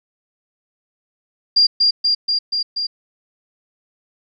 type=tone with echo; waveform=sine; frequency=4789 Hz; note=D8; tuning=33 cents sharp; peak=-9 dBFS; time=1.56-1.67 s; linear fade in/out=10 ms; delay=240 ms; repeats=5; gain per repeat=-2 dB; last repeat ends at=2.87 s; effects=none